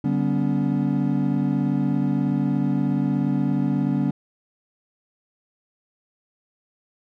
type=tone cluster; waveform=triangle; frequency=145.1 / 193.4 / 246.4 / 283.2 Hz; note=D3 / G3 / B3 / C#4; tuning=-21 / -23 / -4 / +37 cents; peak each=-23 dBFS; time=0.04-4.11 s; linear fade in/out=5 ms; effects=none